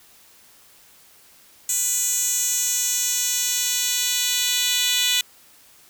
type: tone with high-pass filter sweep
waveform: 10% pulse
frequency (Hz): 493.9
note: B4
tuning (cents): 0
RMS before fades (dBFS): -22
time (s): 1.69-5.21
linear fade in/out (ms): 2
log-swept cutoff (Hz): 7200 to 3700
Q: 2.3
effects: white hiss -52 dBFS RMS until 5.89 s